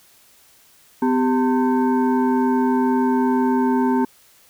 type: tone with frequency modulation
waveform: sine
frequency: 252.9 Hz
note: B3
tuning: 41 cents sharp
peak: -15 dBFS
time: 1.02-4.05 s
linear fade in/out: 5 ms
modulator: 648 Hz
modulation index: 0.92
effects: white hiss -53 dBFS RMS until 4.49 s